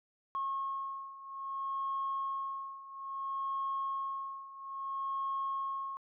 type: beating tone pair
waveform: sine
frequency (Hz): 1086 / 1086.6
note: C#6 / C#6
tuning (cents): -36 / -35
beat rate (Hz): 0.6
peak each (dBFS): -39 / -36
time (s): 0.35-5.97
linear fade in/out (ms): 0
effects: tanh soft clip ceiling -27 dBFS